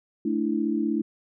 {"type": "chord", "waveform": "sine", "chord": "A suspended fourth", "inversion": "none", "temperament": "equal", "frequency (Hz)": [220, 293.7, 329.6], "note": ["A3", "D4", "E4"], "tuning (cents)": [0, 0, 0], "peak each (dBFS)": -27, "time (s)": [0.25, 1.02], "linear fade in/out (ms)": 5, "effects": []}